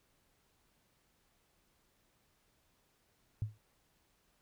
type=tone with exponential decay; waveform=sine; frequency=107.1 Hz; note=A2; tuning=46 cents flat; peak=-29 dBFS; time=3.42-3.58 s; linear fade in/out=0 ms; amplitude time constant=34 ms; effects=pink hiss -74 dBFS RMS until 4.41 s